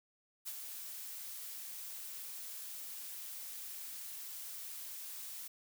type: noise with ADSR envelope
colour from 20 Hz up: blue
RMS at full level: -41 dBFS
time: 0.45-5.48 s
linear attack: 27 ms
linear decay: 46 ms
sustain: -5 dB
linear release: 9 ms
effects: none